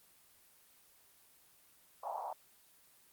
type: band-pass noise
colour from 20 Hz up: pink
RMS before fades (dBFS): -41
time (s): 2.03-2.33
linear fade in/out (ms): 5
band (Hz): 640 to 1000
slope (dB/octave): 48
effects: white hiss -65 dBFS RMS until 3.12 s + Opus 24 kbps